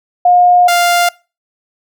sine / sawtooth tone pair in turn, 714 / 698.9 Hz, F5 / F5, +38 / +1 cents, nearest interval unison, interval 37 cents, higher first, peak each -5 dBFS, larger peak neither, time 0.25-0.68 / 0.68-1.09 s, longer first, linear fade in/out 5 ms, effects noise-tail reverb RT60 0.3 s tail -23 dB re dry

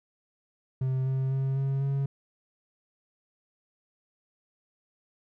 triangle tone with pitch steps, 130.81 / 132.56 / 134.33 / 136.13 / 137.95 Hz, C3 / C3 / C3 / C#3 / C#3, 0 / +23 / +46 / -31 / -8 cents, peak -23 dBFS, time 0.81-2.06 s, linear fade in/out 5 ms, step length 250 ms, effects none

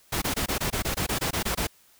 pink noise bursts, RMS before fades -27 dBFS, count 13, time 0.12-1.672 s, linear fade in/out 10 ms, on 100 ms, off 21 ms, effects white hiss -59 dBFS RMS until 1.99 s

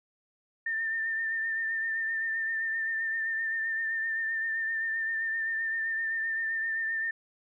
sine tone with vibrato, 1800 Hz, A6, 39 cents sharp, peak -28 dBFS, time 0.66-7.11 s, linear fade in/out 5 ms, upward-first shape triangle, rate 7.7 Hz, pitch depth 34 cents each way, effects none

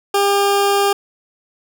20% pulse tone, 401.1 Hz, G4, 40 cents sharp, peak -8 dBFS, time 0.14-0.93 s, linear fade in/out 5 ms, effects none

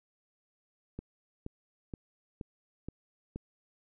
click train, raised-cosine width 3 ms, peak -26 dBFS, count 6, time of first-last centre 0.99-3.36 s, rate 2.11 Hz, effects none

